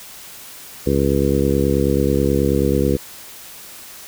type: harmonic tone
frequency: 69.3 Hz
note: C#2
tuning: in tune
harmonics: 1 / 2 / 3 / 4 / 5 / 6 / 7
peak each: -22 / -22 / -22 / -22 / -22 / -22 / -22 dBFS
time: 0.86-2.97 s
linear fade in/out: 10 ms
effects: white hiss -38 dBFS RMS until 4.07 s